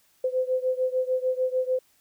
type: beating tone pair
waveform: sine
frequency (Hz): 510 / 516.7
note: C5 / C5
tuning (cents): -44 / -22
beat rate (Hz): 6.7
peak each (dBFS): -25 / -27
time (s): 0.24-1.79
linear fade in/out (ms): 5
effects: white hiss -64 dBFS RMS until 2 s